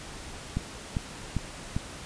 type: click train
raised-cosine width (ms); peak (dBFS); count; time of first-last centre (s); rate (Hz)
5; -15; 4; 0.57-1.765; 2.51
effects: pink hiss -42 dBFS RMS until 2.05 s + resampled to 22050 Hz